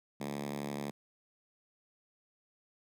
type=tone with high-pass filter; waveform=5% pulse; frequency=71.9 Hz; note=D2; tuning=36 cents flat; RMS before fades=-39 dBFS; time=0.2-0.91 s; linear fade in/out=10 ms; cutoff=180 Hz; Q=3.1; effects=none